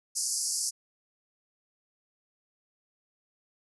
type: band-pass noise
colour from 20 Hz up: pink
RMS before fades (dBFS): -31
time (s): 0.15-0.71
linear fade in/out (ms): 20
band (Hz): 4800 to 11000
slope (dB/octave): 96
effects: none